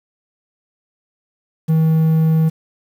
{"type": "tone", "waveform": "triangle", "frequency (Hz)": 159.7, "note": "D#3", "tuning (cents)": 45, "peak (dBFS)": -9, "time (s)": [1.68, 2.5], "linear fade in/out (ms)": 20, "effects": ["7-bit"]}